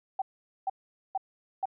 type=tone bursts; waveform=sine; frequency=770 Hz; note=G5; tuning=31 cents flat; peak=-26 dBFS; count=4; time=0.19-1.656 s; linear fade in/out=5 ms; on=29 ms; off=450 ms; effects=none